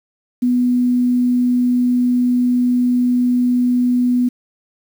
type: tone with quantisation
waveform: sine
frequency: 246.9 Hz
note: B3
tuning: in tune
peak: -12 dBFS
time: 0.42-4.29 s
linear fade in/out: 10 ms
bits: 7
effects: none